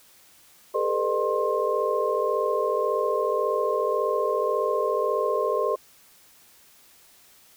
sine tone cluster, 407.6 / 449.4 / 504 / 604 / 1062 Hz, G#4 / A4 / B4 / D5 / C6, -32 / +37 / +35 / +48 / +25 cents, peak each -28 dBFS, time 0.74-5.76 s, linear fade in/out 10 ms, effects white hiss -55 dBFS RMS until 7.56 s

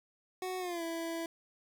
25% pulse tone with pitch glide, 370 to 331.5 Hz, F#4 to E4, 0 to +10 cents, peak -32 dBFS, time 0.42-1.26 s, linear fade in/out 2 ms, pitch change -190 cents, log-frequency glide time 0.59-0.83 s, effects 10-bit

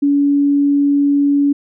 sine tone, 284.3 Hz, C#4, 44 cents sharp, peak -10 dBFS, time 0.02-1.53 s, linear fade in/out 10 ms, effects none

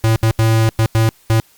square tone bursts at uneven times, 112 Hz, A2, 31 cents sharp, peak -11 dBFS, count 6, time 0.04-0.16 / 0.23-0.31 / 0.39-0.69 / 0.79-0.86 / 0.95-1.09 / 1.3-1.4 s, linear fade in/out 0 ms, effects white hiss -51 dBFS RMS until 1.57 s + Opus 48 kbps

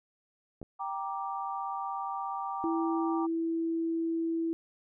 clicks, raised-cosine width 2 ms, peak -30 dBFS, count 2, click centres 0.616 / 0.629 s
sine chord, G minor, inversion none, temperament just, 784 / 940.8 / 1176 Hz, G5 / Bb5 / D6, 0 / +16 / +2 cents, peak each -36 / -38 / -37 dBFS, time 0.79-3.27 s, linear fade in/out 20 ms
sine tone, 329.6 Hz, E4, in tune, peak -28 dBFS, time 2.64-4.53 s, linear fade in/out 0 ms
effects none

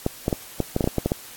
clicks, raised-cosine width 2 ms, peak -7 dBFS, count 11, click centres 0.064 / 0.281 / 0.328 / 0.603 / 0.764 / 0.808 / 0.842 / 0.875 / 0.983 / 1.06 / 1.119 s, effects white hiss -42 dBFS RMS until 1.36 s + AAC 64 kbps

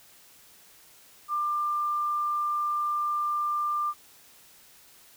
sine tone, 1192 Hz, D6, 25 cents sharp, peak -25 dBFS, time 1.28-3.94 s, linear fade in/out 50 ms, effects white hiss -55 dBFS RMS until 5.16 s

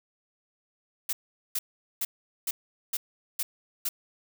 blue noise bursts, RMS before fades -29 dBFS, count 7, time 1.09-3.89 s, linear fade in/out 5 ms, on 40 ms, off 420 ms, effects none

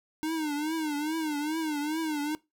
square tone with vibrato, 306.7 Hz, D#4, 25 cents flat, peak -29 dBFS, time 0.23-2.35 s, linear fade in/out 0 ms, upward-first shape triangle, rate 2.4 Hz, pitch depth 120 cents each way, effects noise-tail reverb RT60 0.2 s tail -20 dB re dry

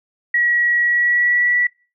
sine tone with pitch glide, 1918 to 1951.5 Hz, A#6 to B6, +49 to -21 cents, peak -13 dBFS, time 0.34-1.67 s, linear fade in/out 5 ms, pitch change +30 cents, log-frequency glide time 0.81-1.53 s, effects noise-tail reverb RT60 0.4 s tail -26 dB re dry

